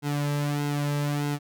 sawtooth tone with flanger, 145.3 Hz, D3, 18 cents flat, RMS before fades -27 dBFS, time 0.02-1.39 s, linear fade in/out 50 ms, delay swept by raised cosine 1.7 to 2.8 ms, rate 1.6 Hz, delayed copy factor -0.65, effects none

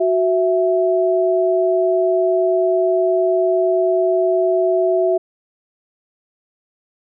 sine tone pair together, 370.4 / 660 Hz, F#4 / E5, +2 / +2 cents, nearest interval minor seventh, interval 1000 cents, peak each -16 dBFS, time 0-5.18 s, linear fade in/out 10 ms, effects none

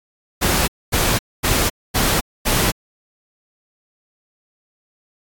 pink noise bursts, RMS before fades -17 dBFS, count 5, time 0.41-2.72 s, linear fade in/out 20 ms, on 270 ms, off 240 ms, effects AAC 64 kbps

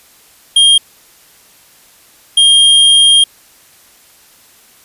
square tone bursts at uneven times, 3221 Hz, G7, 46 cents sharp, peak -5 dBFS, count 2, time 0.56-0.78 / 2.37-3.24 s, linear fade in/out 5 ms, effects white hiss -45 dBFS RMS until 4.84 s + resampled to 32000 Hz

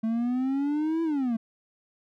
triangle exponential two-way sweep, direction up then down, 220 to 333.9 to 220 Hz, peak -22 dBFS, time 0.03-1.37 s, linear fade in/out 10 ms, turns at 1.03 s, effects none

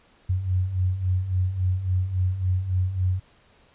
sine beating tone pair, 89.6 / 93.2 Hz, F2 / F#2, +45 / +13 cents, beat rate 3.6 Hz, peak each -28 / -22 dBFS, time 0.29-3.2 s, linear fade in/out 10 ms, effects pink hiss -58 dBFS RMS until 3.74 s + resampled to 8000 Hz

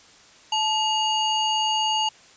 square ring-modulated tone, 1864.7 Hz, A#6, in tune, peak -18 dBFS, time 0.52-2.09 s, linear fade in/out 5 ms, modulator 993 Hz, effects white hiss -51 dBFS RMS until 2.36 s + resampled to 16000 Hz

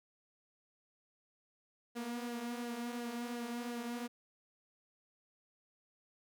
sawtooth tone with flanger, 238.7 Hz, A#3, 41 cents sharp, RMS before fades -41 dBFS, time 1.95-4.08 s, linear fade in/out 20 ms, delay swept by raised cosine 0.83 to 6.73 ms, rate 2.8 Hz, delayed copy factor -0.5, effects none

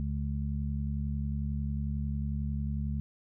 harmonic tone, 71.1 Hz, C#2, 45 cents sharp, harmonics 1 / 2 / 3, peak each -32 / -35 / -37 dBFS, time 0-3 s, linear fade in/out 0 ms, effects none

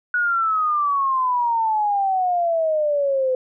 sine exponential sweep, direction down, 1469 to 508 Hz, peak -17 dBFS, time 0.14-3.35 s, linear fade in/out 2 ms, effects none

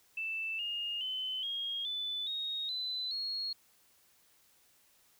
sine tone with pitch steps, 2649 / 2839 / 3043 / 3261 / 3495 / 3746 / 4015 / 4303 Hz, E7 / F7 / F#7 / G#7 / A7 / A#7 / B7 / C8, +8 / +28 / +48 / -32 / -12 / +8 / +28 / +48 cents, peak -34 dBFS, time 0.17-3.53 s, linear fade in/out 5 ms, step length 420 ms, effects white hiss -67 dBFS RMS until 5.19 s

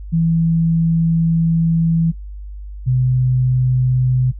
sine tone pair in turn, 164.81 / 127.46 Hz, E3 / C3, 0 / -45 cents, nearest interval major third, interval 445 cents, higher first, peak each -12 dBFS, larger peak neither, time 0.12-2.12 / 2.86-4.32 s, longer first, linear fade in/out 20 ms, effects noise-tail reverb RT60 0.1 s tail -25 dB re dry + added 50 Hz sine -28 dBFS peak until 4.39 s

